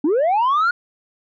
sine linear sweep, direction up, 270.4 to 1451 Hz, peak -12 dBFS, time 0.04-0.71 s, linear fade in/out 5 ms, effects tanh soft clip ceiling -13 dBFS

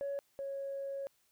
sine tone pair in turn, 560 / 551 Hz, C#5 / C#5, +18 / -11 cents, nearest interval unison, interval 29 cents, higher first, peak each -33 / -36 dBFS, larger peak first, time 0.01-0.19 / 0.39-1.07 s, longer second, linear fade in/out 0 ms, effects tanh soft clip ceiling -32 dBFS + white hiss -73 dBFS RMS until 1.31 s

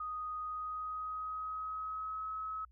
sine tone with pitch glide, 1244.5 to 1283.9 Hz, D#6 to E6, 0 to -46 cents, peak -37 dBFS, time 0-2.65 s, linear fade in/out 5 ms, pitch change +54 cents, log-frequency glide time 0.4-2.3 s, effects added 60 Hz sine -59 dBFS peak until 2.71 s

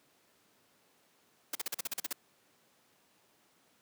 white noise bursts, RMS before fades -35 dBFS, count 10, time 1.53-2.129 s, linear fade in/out 5 ms, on 23 ms, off 41 ms, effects pink hiss -68 dBFS RMS until 3.81 s + high-pass 200 Hz 12 dB/octave

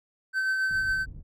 triangle tone with tremolo, 1539 Hz, G6, 32 cents flat, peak -21 dBFS, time 0.33-1.06 s, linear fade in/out 50 ms, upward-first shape sine, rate 7.3 Hz, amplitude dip 30%
pink low-pass noise, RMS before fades -41 dBFS, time 0.69-1.23 s, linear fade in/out 20 ms, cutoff 120 Hz, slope 12 dB/octave
effects none

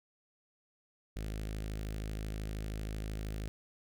sawtooth tone with notch filter, 52.9 Hz, G#1, 33 cents sharp, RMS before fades -39 dBFS, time 1.16-3.48 s, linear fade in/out 0 ms, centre 970 Hz, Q 1.1, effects none

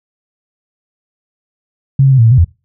sine tone with pitch steps, 136.4 / 135 / 132.2 / 114.6 / 113.1 / 129 / 85 Hz, C#3 / C#3 / C3 / A#2 / A2 / C3 / F2, -28 / -45 / +18 / -29 / +48 / -24 / -46 cents, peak -4 dBFS, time 1.99-2.445 s, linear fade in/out 5 ms, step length 65 ms, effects noise-tail reverb RT60 0.3 s tail -24 dB re dry

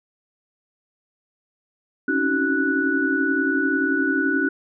sine tone cluster, 267.5 / 278.9 / 316.9 / 376 / 1477 Hz, C4 / C#4 / D#4 / F#4 / F#6, +38 / +11 / +32 / +28 / -3 cents, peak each -31 / -23 / -26 / -27 / -22 dBFS, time 2.08-4.49 s, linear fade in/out 5 ms, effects none

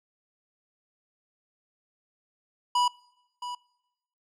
square tone with echo, 980 Hz, B5, 14 cents flat, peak -22 dBFS, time 2.75-2.88 s, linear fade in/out 5 ms, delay 670 ms, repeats 1, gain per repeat -12 dB, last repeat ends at 3.55 s, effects noise-tail reverb RT60 1.0 s tail -24 dB re dry + low-pass 7000 Hz 12 dB/octave

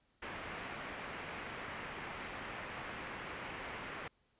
white low-pass noise, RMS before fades -45 dBFS, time 0.22-4.08 s, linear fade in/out 5 ms, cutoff 2400 Hz, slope 24 dB/octave, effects pink hiss -75 dBFS RMS until 4.39 s + resampled to 8000 Hz

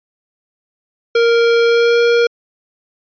square tone with pitch glide, 466.2 to 471.3 Hz, A#4 to A#4, 0 to +19 cents, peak -10 dBFS, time 1.15-2.27 s, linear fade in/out 5 ms, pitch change +19 cents, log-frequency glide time 1.65-2 s, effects resampled to 11025 Hz

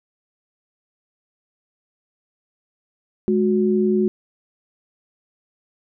sine tone pair together, 210.8 / 366.5 Hz, G#3 / F#4, +26 / -16 cents, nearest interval minor seventh, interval 958 cents, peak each -18 dBFS, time 3.28-4.08 s, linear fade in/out 0 ms, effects none

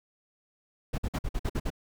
brown noise bursts, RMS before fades -29 dBFS, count 8, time 0.93-1.703 s, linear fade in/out 10 ms, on 52 ms, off 51 ms, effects none

